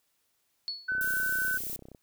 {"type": "tone with exponential decay", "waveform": "sine", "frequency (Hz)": 4401, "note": "C#8", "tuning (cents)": -13, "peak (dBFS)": -29, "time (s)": [0.68, 0.98], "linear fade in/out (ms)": 0, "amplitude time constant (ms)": 64}
{"type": "tone", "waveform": "sine", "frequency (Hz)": 1513, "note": "F#6", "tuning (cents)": 38, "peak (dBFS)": -27, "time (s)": [0.88, 1.58], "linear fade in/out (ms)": 10}
{"type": "click train", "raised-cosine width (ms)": 2, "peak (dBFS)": -34, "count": 34, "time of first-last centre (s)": [0.92, 1.948], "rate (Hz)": 32.1}
{"type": "noise", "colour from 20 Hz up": "violet", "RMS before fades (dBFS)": -36, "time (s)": [1.01, 1.76], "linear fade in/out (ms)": 0}
{"effects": ["white hiss -74 dBFS RMS until 2.02 s"]}